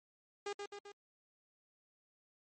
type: tone with echo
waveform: sawtooth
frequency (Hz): 405.9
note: G#4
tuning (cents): -40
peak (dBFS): -34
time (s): 0.46-0.53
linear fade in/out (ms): 5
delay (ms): 130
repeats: 3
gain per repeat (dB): -4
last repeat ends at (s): 0.92
effects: MP3 32 kbps